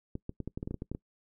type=clicks; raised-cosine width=3 ms; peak=-23 dBFS; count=12; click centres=0.154 / 0.294 / 0.403 / 0.476 / 0.575 / 0.629 / 0.675 / 0.71 / 0.743 / 0.821 / 0.916 / 0.949 s; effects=noise-tail reverb RT60 0.1 s tail -23 dB re dry